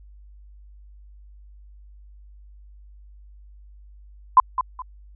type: tone with echo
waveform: sine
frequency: 1016 Hz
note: B5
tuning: 49 cents sharp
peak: -7 dBFS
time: 4.37-4.4 s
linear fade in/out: 2 ms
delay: 210 ms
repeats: 2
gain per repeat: -11 dB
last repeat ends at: 4.82 s
effects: added 50 Hz sine -44 dBFS peak until 5.15 s